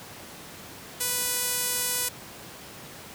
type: tone with band-pass filter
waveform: sawtooth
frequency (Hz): 493.9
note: B4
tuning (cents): 0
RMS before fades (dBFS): -28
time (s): 1-2.09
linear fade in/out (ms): 10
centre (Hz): 11000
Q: 1.2
effects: pink hiss -43 dBFS RMS until 3.14 s + high-pass 100 Hz 12 dB/octave